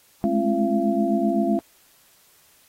sine tone cluster, 208 / 215.8 / 269.2 / 340.6 / 680 Hz, G#3 / A3 / C4 / F4 / F5, +3 / -33 / +49 / -43 / -46 cents, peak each -25 dBFS, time 0.24-1.59 s, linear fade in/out 0 ms, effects white hiss -57 dBFS RMS until 2.68 s + AAC 48 kbps

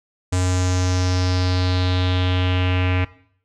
square tone with low-pass filter sweep, 91.3 Hz, F#2, 23 cents flat, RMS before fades -19 dBFS, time 0.32-3.05 s, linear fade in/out 10 ms, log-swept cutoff 7800 to 2400 Hz, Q 3.8, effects noise-tail reverb RT60 0.6 s tail -18 dB re dry

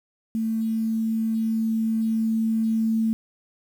sine tone with level ramp, 223 Hz, A3, 23 cents sharp, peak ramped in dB -22 to -19 dBFS, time 0.35-3.13 s, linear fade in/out 0 ms, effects 8-bit

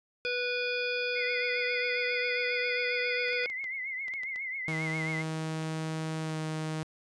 harmonic tone, 491.4 Hz, B4, 9 cents flat, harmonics 1 / 3 / 5 / 7 / 9 / 10, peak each -33 / -36 / -33 / -42 / -45 / -41 dBFS, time 0.25-3.46 s, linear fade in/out 0 ms
sine tone with vibrato, 2093 Hz, C7, in tune, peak -33 dBFS, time 1.15-5.23 s, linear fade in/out 20 ms, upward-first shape triangle, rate 7.4 Hz, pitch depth 99 cents each way
clicks, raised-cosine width 0.2 ms, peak -30 dBFS, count 12, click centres 3.284 / 3.331 / 3.437 / 3.5 / 3.642 / 4.082 / 4.138 / 4.234 / 4.36 / 4.9 / 5.628 / 6.298 s
sawtooth tone with pitch glide, 158.8 to 156.98 Hz, D#3 to D#3, +36 to +16 cents, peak -28 dBFS, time 4.68-6.83 s, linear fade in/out 0 ms, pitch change -20 cents, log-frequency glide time 6.21-6.38 s
effects resampled to 22050 Hz

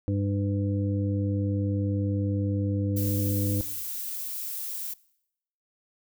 harmonic tone, 100 Hz, G2, 35 cents sharp, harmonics 1 / 2 / 3 / 5, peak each -25 / -33 / -30 / -36 dBFS, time 0.08-3.61 s, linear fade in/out 0 ms
violet noise, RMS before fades -34 dBFS, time 2.96-4.94 s, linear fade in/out 10 ms
effects noise-tail reverb RT60 0.8 s tail -22 dB re dry

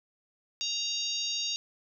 harmonic tone, 933 Hz, A#5, 1 cent sharp, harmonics 3 / 4 / 5 / 6 / 7, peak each -37 / -34 / -35 / -39 / -38 dBFS, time 0.61-1.56 s, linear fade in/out 0 ms, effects none

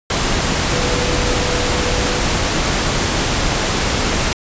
sine tone in noise, 493.9 Hz, B4, in tune, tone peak -24 dBFS, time 0.73-2.19 s, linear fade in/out 2 ms, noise pink, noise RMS -17 dBFS, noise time 0.1-4.33 s, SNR -10 dB, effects resampled to 16000 Hz

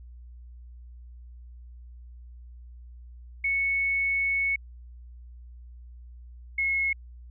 sine tone pair in turn, 2210 / 2176 Hz, C#7 / C#7, -6 / -33 cents, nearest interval unison, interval 27 cents, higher first, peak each -23 dBFS, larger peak neither, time 3.44-4.56 / 6.58-6.93 s, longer first, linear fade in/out 5 ms, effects added 60 Hz sine -43 dBFS peak until 7.3 s

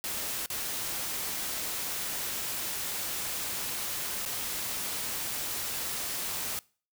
white noise with dropouts, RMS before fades -34 dBFS, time 0.04-6.59 s, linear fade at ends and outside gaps 0 ms, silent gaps 0.46-0.502 / 4.252-4.26 s, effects noise-tail reverb RT60 0.4 s tail -23 dB re dry

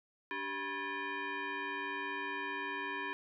sine tone with frequency modulation, 392 Hz, G4, in tune, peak -36 dBFS, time 0.31-3.13 s, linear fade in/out 0 ms, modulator 683 Hz, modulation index 3.2, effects none

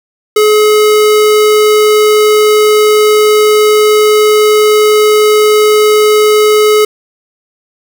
square tone, 425.1 Hz, G#4, 40 cents sharp, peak -5 dBFS, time 0.36-6.85 s, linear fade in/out 5 ms, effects 7-bit

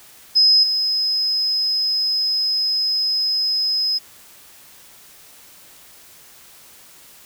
sine tone with level steps, 5080 Hz, D#8, 35 cents sharp, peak -10 / -17 dBFS, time 0.35-3.99 s, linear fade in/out 20 ms, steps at 0.63 s, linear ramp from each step 5 ms, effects white hiss -46 dBFS RMS until 7.25 s

